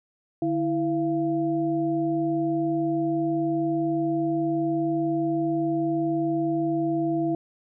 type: tone cluster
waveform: sine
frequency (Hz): 149.7 / 328.9 / 684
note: D3 / E4 / F5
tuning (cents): +33 / -4 / -36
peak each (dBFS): -32 / -23 / -30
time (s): 0.42-7.35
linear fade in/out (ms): 2
effects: none